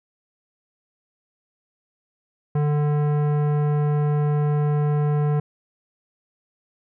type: tone with tanh clipping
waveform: sine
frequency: 147.9 Hz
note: D3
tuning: 13 cents sharp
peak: -20 dBFS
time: 2.55-5.4 s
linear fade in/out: 5 ms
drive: 16 dB
effects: none